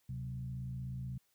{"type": "tone with frequency modulation", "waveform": "sine", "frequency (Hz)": 128, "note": "C3", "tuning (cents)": -38, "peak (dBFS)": -38, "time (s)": [0.09, 1.18], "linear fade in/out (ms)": 5, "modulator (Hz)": 56.4, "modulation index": 0.7, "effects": ["white hiss -75 dBFS RMS until 1.34 s"]}